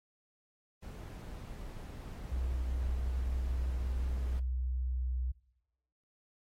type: noise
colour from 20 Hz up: brown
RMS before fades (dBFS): -44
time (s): 0.82-4.4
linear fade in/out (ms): 10
type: tone with pitch glide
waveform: sine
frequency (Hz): 63 to 62.6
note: B1 to B1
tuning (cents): +35 to +24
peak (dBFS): -31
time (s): 2.31-5.32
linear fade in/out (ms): 10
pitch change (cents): -11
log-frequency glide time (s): 4.88-5.13
effects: noise-tail reverb RT60 0.9 s tail -22 dB re dry + AAC 48 kbps